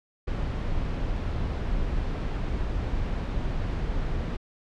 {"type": "noise", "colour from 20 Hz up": "brown", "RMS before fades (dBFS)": -28, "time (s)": [0.27, 4.37], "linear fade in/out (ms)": 10, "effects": ["low-pass 4000 Hz 12 dB/octave"]}